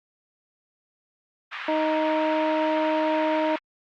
pink band-pass noise, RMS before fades -35 dBFS, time 1.51-3.59 s, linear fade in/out 20 ms, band 1100 to 2900 Hz, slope 24 dB/octave
harmonic tone, 311.9 Hz, D#4, 4 cents sharp, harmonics 1 / 2 / 3, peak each -26 / -24 / -27 dBFS, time 1.68-3.56 s, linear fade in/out 5 ms
effects Opus 48 kbps

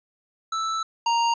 square tone pair in turn, 1318.5 / 932.3 Hz, E6 / A#5, 0 / 0 cents, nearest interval tritone, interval 600 cents, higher first, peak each -25 / -20 dBFS, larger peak second, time 0.52-0.83 / 1.06-1.34 s, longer first, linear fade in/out 5 ms, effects resampled to 16000 Hz

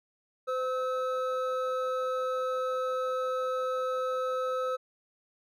triangle tone pair together, 513 / 1292.7 Hz, C5 / E6, -34 / -34 cents, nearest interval octave + major third, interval 1600 cents, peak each -28 / -31 dBFS, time 0.47-4.77 s, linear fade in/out 20 ms, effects none

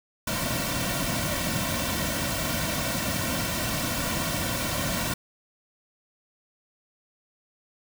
pink noise with comb filter, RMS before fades -28 dBFS, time 0.27-5.14 s, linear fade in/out 5 ms, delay 2.4 ms, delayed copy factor -0.8, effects none

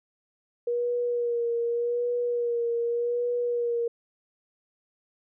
sine tone with vibrato, 476.4 Hz, A#4, 38 cents sharp, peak -24 dBFS, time 0.67-3.88 s, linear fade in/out 5 ms, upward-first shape sine, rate 0.85 Hz, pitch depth 29 cents each way, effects none

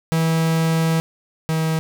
45% pulse tone pair in turn, 162.6 / 159.99 Hz, E3 / D#3, -23 / +49 cents, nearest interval unison, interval 28 cents, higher first, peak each -16 / -18 dBFS, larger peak first, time 0.12-1 / 1.49-1.79 s, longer first, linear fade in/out 0 ms, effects none

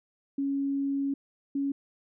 sine tone pair in turn, 277.2 / 278.3 Hz, C#4 / C#4, 0 / +7 cents, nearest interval unison, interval 7 cents, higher second, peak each -26 dBFS, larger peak neither, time 0.38-1.14 / 1.55-1.72 s, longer first, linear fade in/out 5 ms, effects none

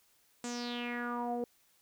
sawtooth tone with low-pass filter sweep, 241.1 Hz, B3, 41 cents flat, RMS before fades -37 dBFS, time 0.44-1.44 s, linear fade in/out 2 ms, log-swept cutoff 7700 to 520 Hz, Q 5.6, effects white hiss -69 dBFS RMS until 1.81 s

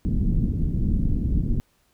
pink low-pass noise, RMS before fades -22 dBFS, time 0.05-1.6 s, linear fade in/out 0 ms, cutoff 250 Hz, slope 24 dB/octave, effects pink hiss -65 dBFS RMS until 1.93 s

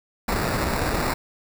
pink noise with sample-and-hold, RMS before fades -24 dBFS, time 0.28-1.14 s, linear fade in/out 5 ms, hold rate 3150 Hz, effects none

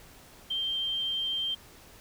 sine tone, 3154 Hz, G7, 10 cents sharp, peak -28 dBFS, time 0.5-1.55 s, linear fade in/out 10 ms, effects pink hiss -53 dBFS RMS until 2 s

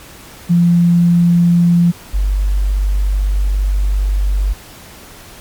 sine tone pair in turn, 172.5 / 48.83 Hz, F3 / G1, -21 / -6 cents, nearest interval octave + minor seventh, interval 2185 cents, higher first, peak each -7 / -11 dBFS, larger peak first, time 0.49-1.92 / 2.13-4.54 s, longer second, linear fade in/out 20 ms, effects pink hiss -37 dBFS RMS until 5.4 s + MP3 96 kbps

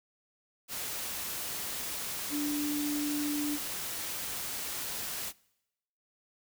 sine tone in noise, 293.7 Hz, D4, in tune, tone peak -30 dBFS, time 2.3-3.59 s, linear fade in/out 50 ms, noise white, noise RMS -37 dBFS, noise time 0.68-5.33 s, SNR +4 dB, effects noise-tail reverb RT60 0.9 s tail -24 dB re dry

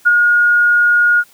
sine tone with ADSR envelope, 1435 Hz, F6, 47 cents sharp, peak -5 dBFS, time 0.05-1.24 s, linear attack 22 ms, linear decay 27 ms, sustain -3 dB, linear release 49 ms, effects white hiss -48 dBFS RMS until 1.33 s + high-pass 80 Hz 12 dB/octave

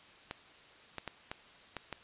clicks, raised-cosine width 0.3 ms, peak -22 dBFS, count 6, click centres 0.311 / 0.983 / 1.077 / 1.315 / 1.767 / 1.927 s, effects white hiss -57 dBFS RMS until 2.03 s + resampled to 8000 Hz

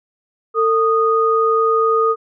sine tone pair together, 448.9 / 1237 Hz, A4 / D#6, +35 / -10 cents, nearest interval octave + tritone, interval 1755 cents, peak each -15 dBFS, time 0.54-2.16 s, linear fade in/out 50 ms, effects none

